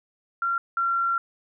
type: tone pair in turn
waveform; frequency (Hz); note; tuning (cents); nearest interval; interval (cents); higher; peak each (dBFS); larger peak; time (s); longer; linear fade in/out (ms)
sine; 1375 / 1369.4; F6 / F6; -27 / -34; unison; 7; first; -22 / -21; second; 0.42-0.58 / 0.77-1.18; second; 2
effects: none